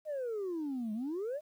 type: exponential two-way sweep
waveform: sine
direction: down then up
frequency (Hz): 632 to 207.7 to 632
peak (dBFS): -32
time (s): 0.05-1.41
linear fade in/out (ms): 50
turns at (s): 0.93
effects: tanh soft clip ceiling -32 dBFS + 11-bit